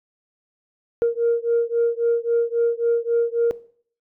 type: beating tone pair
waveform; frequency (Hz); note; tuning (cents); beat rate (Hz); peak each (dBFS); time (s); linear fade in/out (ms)
sine; 466.2 / 469.9; A#4 / A#4; 0 / +14; 3.7; -19; 1.02-3.51; 0
effects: noise-tail reverb RT60 0.5 s tail -18 dB re dry + tanh soft clip ceiling -12 dBFS